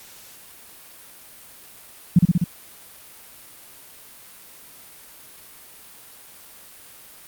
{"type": "tone with echo", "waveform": "sine", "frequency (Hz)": 174.61, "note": "F3", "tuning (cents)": 0, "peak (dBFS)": -8, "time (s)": [2.16, 2.19], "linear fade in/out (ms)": 5, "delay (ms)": 63, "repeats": 4, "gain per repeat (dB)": -2, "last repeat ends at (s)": 2.442, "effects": ["white hiss -45 dBFS RMS until 7.27 s", "Opus 48 kbps"]}